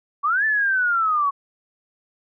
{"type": "linear two-way sweep", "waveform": "sine", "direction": "up then down", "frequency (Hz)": [1100, 1770, 1100], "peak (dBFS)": -17, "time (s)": [0.23, 1.31], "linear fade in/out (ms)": 20, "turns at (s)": 0.45, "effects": []}